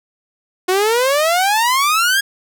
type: exponential sweep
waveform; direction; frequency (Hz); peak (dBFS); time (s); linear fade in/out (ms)
sawtooth; up; 360 to 1661.2; -9; 0.68-2.21; 10
effects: none